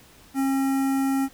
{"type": "tone with notch filter", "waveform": "square", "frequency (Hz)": 270, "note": "C#4", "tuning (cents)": -45, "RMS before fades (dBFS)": -23, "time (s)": [0.34, 1.29], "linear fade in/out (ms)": 50, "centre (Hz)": 3700, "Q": 0.6, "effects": ["pink hiss -52 dBFS RMS until 1.33 s"]}